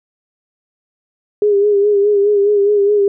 sine tone with vibrato, 408.2 Hz, G#4, 30 cents flat, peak -9 dBFS, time 1.42-3.08 s, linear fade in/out 2 ms, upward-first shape sine, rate 4.8 Hz, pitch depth 46 cents each way, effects none

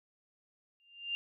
sine tone with exponential growth, 2794 Hz, F7, in tune, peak -30 dBFS, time 0.8-1.15 s, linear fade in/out 0 ms, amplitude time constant 76 ms, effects none

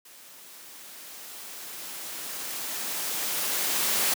white noise with level ramp, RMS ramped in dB -50 to -24 dBFS, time 0.05-4.14 s, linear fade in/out 5 ms, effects high-pass 200 Hz 12 dB/octave

